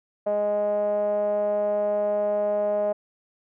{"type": "tone with low-pass filter", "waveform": "5% pulse", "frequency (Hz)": 207.3, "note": "G#3", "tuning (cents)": -3, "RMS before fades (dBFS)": -24, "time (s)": [0.26, 2.93], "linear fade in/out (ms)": 10, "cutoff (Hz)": 630, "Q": 6.9, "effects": []}